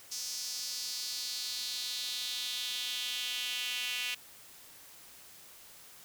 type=tone with high-pass filter sweep; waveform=sawtooth; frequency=246.9 Hz; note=B3; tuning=in tune; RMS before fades=-37 dBFS; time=0.11-4.15 s; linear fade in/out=10 ms; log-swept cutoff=5500 to 2700 Hz; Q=3.4; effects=white hiss -54 dBFS RMS until 6.04 s